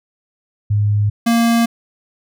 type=tone pair in turn; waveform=sine / square; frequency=103.83 / 232.3 Hz; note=G#2 / A#3; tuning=0 / -6 cents; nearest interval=octave + major second; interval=1394 cents; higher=second; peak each=-12 dBFS; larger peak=neither; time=0.7-1.1 / 1.26-1.66 s; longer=neither; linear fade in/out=10 ms; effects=none